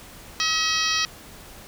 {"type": "harmonic tone with a mistuned harmonic", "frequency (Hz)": 639, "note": "D#5", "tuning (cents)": 46, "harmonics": [2, 3, 4, 5, 6, 7, 8, 9], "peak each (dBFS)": [-29, -29, -29, -29, -29, -29, -29, -29], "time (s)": [0.4, 1.05], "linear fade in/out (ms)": 0, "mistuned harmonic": 6, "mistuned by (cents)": 36, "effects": ["pink hiss -44 dBFS RMS until 1.67 s"]}